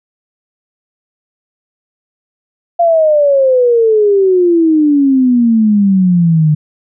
sine exponential sweep, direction down, 694 to 149.6 Hz, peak -6 dBFS, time 2.79-6.55 s, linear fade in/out 10 ms, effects none

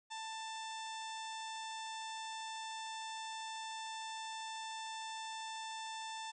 harmonic tone with a mistuned harmonic, 887 Hz, A5, 14 cents sharp, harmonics 1 / 2 / 3 / 4 / 5 / 6 / 7 / 8 / 9 / 10, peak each -44 / -52 / -54 / -50 / -60 / -55 / -59 / -58 / -60 / -61 dBFS, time 0.1-6.32 s, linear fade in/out 20 ms, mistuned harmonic 10, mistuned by -48 cents, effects none

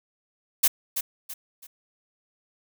blue noise with echo, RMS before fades -18 dBFS, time 0.63-0.68 s, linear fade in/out 10 ms, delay 330 ms, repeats 3, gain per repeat -9 dB, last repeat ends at 1.67 s, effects none

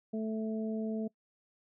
harmonic tone, 219.4 Hz, A3, 5 cents flat, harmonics 1 / 2 / 3, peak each -33 / -39 / -43 dBFS, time 0.13-1.08 s, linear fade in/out 10 ms, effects noise-tail reverb RT60 0.1 s tail -24 dB re dry

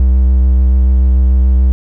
triangle tone with vibrato, 63.9 Hz, C2, 40 cents flat, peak -4 dBFS, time 0-1.72 s, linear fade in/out 0 ms, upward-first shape sine, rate 6.9 Hz, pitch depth 21 cents each way, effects none

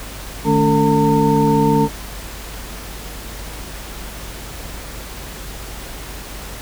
sine tone cluster, 151.1 / 215.9 / 283.1 / 448.1 / 908 Hz, D3 / A3 / C#4 / A4 / A#5, +50 / -33 / +37 / +32 / -46 cents, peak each -18 dBFS, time 0.44-1.89 s, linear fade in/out 50 ms, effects added 50 Hz sine -33 dBFS peak until 6.61 s + pink hiss -33 dBFS RMS until 6.61 s

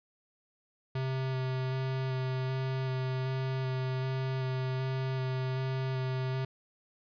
square tone with vibrato, 130.81 Hz, C3, in tune, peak -31 dBFS, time 0.95-6.45 s, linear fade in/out 5 ms, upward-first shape square, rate 1.3 Hz, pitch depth 10 cents each way, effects resampled to 11025 Hz

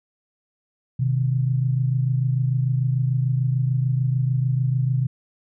sine tone pair together, 126.44 / 153.2 Hz, B2 / D#3, +41 / -27 cents, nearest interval minor third, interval 332 cents, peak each -19 / -25 dBFS, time 0.99-5.07 s, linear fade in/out 10 ms, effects none

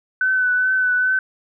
sine tone with vibrato, 1507 Hz, F#6, 31 cents sharp, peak -15 dBFS, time 0.21-1.19 s, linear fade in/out 2 ms, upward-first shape triangle, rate 2.4 Hz, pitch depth 28 cents each way, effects none

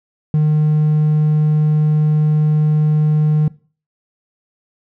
triangle tone, 152.5 Hz, D#3, 34 cents flat, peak -8 dBFS, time 0.34-3.48 s, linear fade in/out 2 ms, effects noise-tail reverb RT60 0.4 s tail -22 dB re dry + tanh soft clip ceiling -4 dBFS

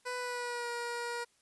15% pulse tone with pitch glide, 497.2 to 476.1 Hz, B4 to A#4, +12 to +37 cents, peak -29 dBFS, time 0.05-1.25 s, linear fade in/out 20 ms, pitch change -75 cents, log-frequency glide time 0.17-0.69 s, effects white hiss -70 dBFS RMS until 1.41 s + resampled to 24000 Hz

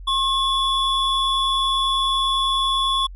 triangle tone pair together, 1078 / 3432 Hz, C#6 / A7, -49 / -44 cents, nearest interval octave + minor sixth, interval 2005 cents, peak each -19 dBFS, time 0.07-3.07 s, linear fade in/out 10 ms, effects added 45 Hz sine -34 dBFS peak until 3.15 s + resampled to 32000 Hz

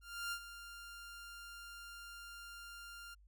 sawtooth tone with ADSR envelope, 1396.9 Hz, F6, in tune, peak -34 dBFS, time 0.01-3.15 s, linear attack 310 ms, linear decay 70 ms, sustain -12 dB, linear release 16 ms, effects added 50 Hz sine -61 dBFS peak until 3.27 s

